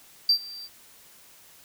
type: tone with ADSR envelope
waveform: triangle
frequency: 4691 Hz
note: D8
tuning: 3 cents flat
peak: -12 dBFS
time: 0.29-0.69 s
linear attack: 4 ms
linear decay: 85 ms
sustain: -24 dB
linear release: 44 ms
effects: tanh soft clip ceiling -13 dBFS + white hiss -53 dBFS RMS until 1.64 s